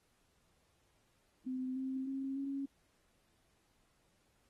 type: tone with pitch steps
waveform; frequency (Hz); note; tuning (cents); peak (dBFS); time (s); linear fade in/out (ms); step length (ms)
sine; 257.4 / 263.3 / 269.3 / 275.4; C4 / C4 / C#4 / C#4; -28 / +11 / -50 / -11; -36; 1.46-2.66; 10; 300
effects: pink hiss -75 dBFS RMS until 4.49 s + AAC 32 kbps